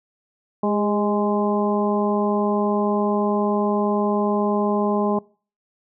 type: harmonic tone with a mistuned harmonic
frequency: 207.7 Hz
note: G#3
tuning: in tune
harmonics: 1 / 2 / 3 / 4 / 5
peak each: -21 / -24 / -26 / -27 / -28 dBFS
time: 0.63-5.19 s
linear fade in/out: 5 ms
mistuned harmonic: 2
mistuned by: -30 cents
effects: noise-tail reverb RT60 0.4 s tail -24 dB re dry